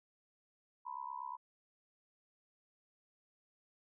sine tone with amplitude modulation, 981 Hz, B5, 12 cents flat, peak -37 dBFS, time 0.85-1.37 s, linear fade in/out 20 ms, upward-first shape sine, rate 68.4 Hz, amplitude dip 100%, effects none

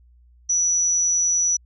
sine tone with amplitude modulation, 5900 Hz, F#8, 6 cents flat, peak -15 dBFS, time 0.49-1.57 s, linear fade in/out 10 ms, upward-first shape sine, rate 170 Hz, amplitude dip 45%, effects added 60 Hz sine -50 dBFS peak until 1.65 s

